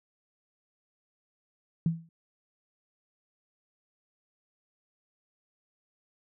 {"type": "tone with exponential decay", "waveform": "sine", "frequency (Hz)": 165, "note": "E3", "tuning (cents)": 2, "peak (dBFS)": -20, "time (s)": [1.86, 2.09], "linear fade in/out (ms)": 2, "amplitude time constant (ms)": 49, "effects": []}